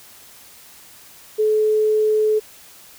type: tone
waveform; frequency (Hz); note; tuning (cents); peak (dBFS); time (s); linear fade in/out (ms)
sine; 430; A4; -40; -14; 1.38-2.4; 20
effects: white hiss -45 dBFS RMS until 2.98 s